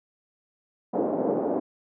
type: band-pass noise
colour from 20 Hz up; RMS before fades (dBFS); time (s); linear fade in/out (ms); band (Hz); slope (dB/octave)
pink; -26; 0.93-1.6; 10; 240 to 680; 24
effects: none